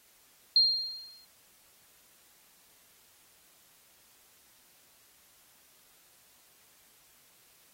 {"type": "tone with exponential decay", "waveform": "sine", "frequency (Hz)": 4207, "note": "C8", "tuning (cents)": 9, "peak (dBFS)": -17, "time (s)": [0.56, 1.25], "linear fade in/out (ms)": 2, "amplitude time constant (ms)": 150, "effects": ["white hiss -62 dBFS RMS until 7.73 s", "AAC 48 kbps"]}